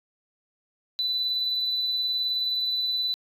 triangle tone with tremolo, 3988 Hz, B7, 16 cents sharp, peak -19 dBFS, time 0.99-3.14 s, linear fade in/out 0 ms, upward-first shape triangle, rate 19 Hz, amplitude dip 40%, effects tanh soft clip ceiling -21 dBFS

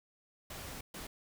pink noise bursts at uneven times, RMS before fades -45 dBFS, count 2, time 0.5-0.81 / 0.94-1.07 s, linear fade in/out 5 ms, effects none

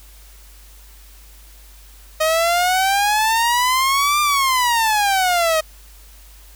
sawtooth exponential two-way sweep, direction up then down, 622.3 to 1200 to 622.3 Hz, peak -11 dBFS, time 2.2-5.61 s, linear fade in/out 10 ms, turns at 4.21 s, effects added 50 Hz sine -42 dBFS peak until 6.55 s + white hiss -48 dBFS RMS until 6.55 s

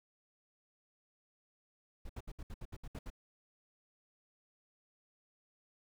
brown noise bursts, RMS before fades -44 dBFS, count 10, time 2.05-3.102 s, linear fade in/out 5 ms, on 44 ms, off 68 ms, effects none

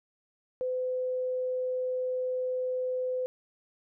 sine tone, 508 Hz, B4, 49 cents sharp, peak -28 dBFS, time 0.61-3.26 s, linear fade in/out 0 ms, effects none

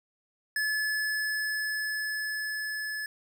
square tone with level ramp, 1720 Hz, A6, 40 cents flat, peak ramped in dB -27 to -33 dBFS, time 0.56-3.06 s, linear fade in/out 2 ms, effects 11-bit

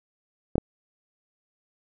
clicks, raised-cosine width 2 ms, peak -10 / -9 dBFS, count 2, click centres 0.556 / 0.581 s, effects none

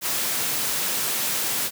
white high-pass noise, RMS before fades -25 dBFS, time 0.01-1.71 s, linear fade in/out 50 ms, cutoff 110 Hz, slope 48 dB/octave, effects none

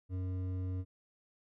sine tone with hard clipping, 92.5 Hz, F#2, in tune, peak -36 dBFS, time 0.09-0.85 s, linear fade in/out 50 ms, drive 9 dB, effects none

